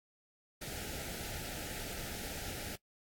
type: band-stop noise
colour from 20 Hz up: pink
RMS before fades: -42 dBFS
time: 0.61-2.76 s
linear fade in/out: 10 ms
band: 880 to 1300 Hz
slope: 96 dB/octave
effects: noise-tail reverb RT60 0.1 s tail -21 dB re dry + AAC 64 kbps